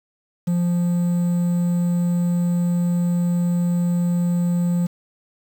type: tone with quantisation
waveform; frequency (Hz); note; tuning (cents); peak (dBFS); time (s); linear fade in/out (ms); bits
triangle; 174.61; F3; 0; -15; 0.47-4.87; 10; 7
effects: none